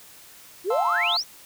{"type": "exponential sweep", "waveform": "sine", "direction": "up", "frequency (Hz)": [329.6, 6150], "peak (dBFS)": -21, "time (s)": [0.64, 1.24], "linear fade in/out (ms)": 50}
{"type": "chord", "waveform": "triangle", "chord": "F major seventh", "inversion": "none", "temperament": "equal", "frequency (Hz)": [698.5, 880, 1046.5, 1318.5], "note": ["F5", "A5", "C6", "E6"], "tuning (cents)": [0, 0, 0, 0], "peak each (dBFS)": [-27, -29, -31, -28], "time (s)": [0.7, 1.17], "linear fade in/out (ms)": 5}
{"effects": ["white hiss -48 dBFS RMS until 1.45 s"]}